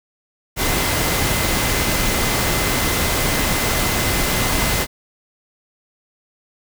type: tone in noise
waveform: sine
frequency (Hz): 2051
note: C7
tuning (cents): -35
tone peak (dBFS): -29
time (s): 0.56-4.87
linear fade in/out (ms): 50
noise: pink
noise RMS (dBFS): -19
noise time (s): 0.56-4.87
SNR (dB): -13
effects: none